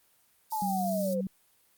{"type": "high-pass noise", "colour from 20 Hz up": "white", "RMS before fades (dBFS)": -42, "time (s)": [0.5, 1.15], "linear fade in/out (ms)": 20, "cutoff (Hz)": 4200, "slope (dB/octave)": 48}
{"type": "linear sweep", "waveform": "sine", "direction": "down", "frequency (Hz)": [895, 493.9], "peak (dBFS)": -29, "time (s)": [0.52, 1.21], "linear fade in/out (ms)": 5}
{"type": "tone", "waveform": "sine", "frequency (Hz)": 191.1, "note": "G3", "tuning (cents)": -44, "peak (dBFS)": -30, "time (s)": [0.62, 1.27], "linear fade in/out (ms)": 2}
{"effects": ["white hiss -66 dBFS RMS until 1.77 s", "Opus 32 kbps"]}